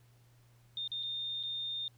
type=tone with dropouts; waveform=sine; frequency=3639 Hz; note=A#7; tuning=42 cents flat; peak=-35 dBFS; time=0.77-1.88 s; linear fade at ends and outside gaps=1 ms; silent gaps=0.877-0.917 / 1.029-1.033 / 1.429-1.435 s; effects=added 119 Hz sine -61 dBFS peak until 1.97 s + pink hiss -70 dBFS RMS until 1.97 s